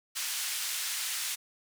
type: band-pass noise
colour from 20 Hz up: white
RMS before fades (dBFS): -34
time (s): 0.15-1.36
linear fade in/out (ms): 20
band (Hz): 1600 to 10000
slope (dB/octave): 12
effects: none